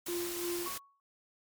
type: noise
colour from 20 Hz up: white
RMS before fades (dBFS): -40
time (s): 0.06-0.78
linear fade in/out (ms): 5
type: tone with tremolo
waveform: triangle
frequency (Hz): 348.2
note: F4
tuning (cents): -5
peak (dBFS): -31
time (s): 0.08-0.68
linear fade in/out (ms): 5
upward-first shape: sine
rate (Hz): 2.9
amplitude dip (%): 55
type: tone with exponential decay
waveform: sine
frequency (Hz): 1112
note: C#6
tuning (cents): +5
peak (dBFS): -36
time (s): 0.66-1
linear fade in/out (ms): 1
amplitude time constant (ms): 73
effects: MP3 96 kbps